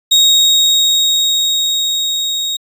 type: tone with level ramp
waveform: 35% pulse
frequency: 3762 Hz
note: A#7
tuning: 15 cents sharp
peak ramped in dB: -4 to -14 dBFS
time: 0.11-2.57 s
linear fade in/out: 10 ms
effects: resampled to 32000 Hz